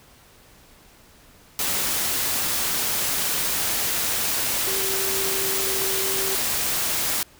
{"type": "tone in noise", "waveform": "sine", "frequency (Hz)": 387, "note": "G4", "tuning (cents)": -22, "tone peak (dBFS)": -30, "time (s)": [4.67, 6.35], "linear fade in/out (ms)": 2, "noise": "white", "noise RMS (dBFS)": -24, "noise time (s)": [1.59, 7.23], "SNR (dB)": -9, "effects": ["pink hiss -52 dBFS RMS until 7.39 s"]}